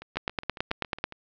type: two click trains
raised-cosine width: 0.3 ms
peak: -24 / -10 dBFS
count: 9 / 9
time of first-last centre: 0.02-1.123 / 0.17-1.041 s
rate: 7.25 / 9.19 Hz
effects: low-pass 5000 Hz 12 dB/octave